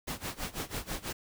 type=noise with tremolo; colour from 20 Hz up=pink; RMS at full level=-35 dBFS; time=0.07-1.13 s; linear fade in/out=10 ms; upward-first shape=sine; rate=6.1 Hz; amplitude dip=90%; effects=none